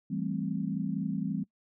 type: chord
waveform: sine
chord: A minor seventh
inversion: second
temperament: equal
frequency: 164.81 / 196 / 220 / 261.6 Hz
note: E3 / G3 / A3 / C4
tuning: 0 / 0 / 0 / 0 cents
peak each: -35 / -33 / -37 / -36 dBFS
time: 0.1-1.44 s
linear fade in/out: 10 ms
effects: noise-tail reverb RT60 0.1 s tail -23 dB re dry